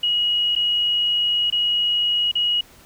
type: tone with dropouts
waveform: sine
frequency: 2900 Hz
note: F#7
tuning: 35 cents flat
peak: -17 dBFS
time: 0.03-2.61 s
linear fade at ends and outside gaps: 5 ms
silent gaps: 0.553-0.561 / 1.502-1.524 / 2.315-2.353 s
effects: pink hiss -49 dBFS RMS until 2.85 s